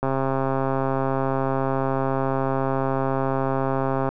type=click train; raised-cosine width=1 ms; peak=-10 dBFS; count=545; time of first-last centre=0.03-4.09 s; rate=134 Hz; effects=none